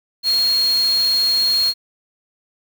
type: tone in noise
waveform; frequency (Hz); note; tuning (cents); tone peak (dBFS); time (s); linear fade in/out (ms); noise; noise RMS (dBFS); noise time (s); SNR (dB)
sine; 4270; C8; +34; -14; 0.23-1.74; 50; white; -30; 0.23-1.74; +13
effects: none